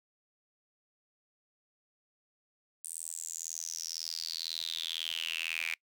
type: tone with high-pass filter sweep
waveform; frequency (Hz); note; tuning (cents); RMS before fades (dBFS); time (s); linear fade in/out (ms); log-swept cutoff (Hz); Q
sawtooth; 82; E2; -9; -38; 2.84-5.74; 0; 9000 to 2300; 8.5
effects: noise-tail reverb RT60 0.1 s tail -25 dB re dry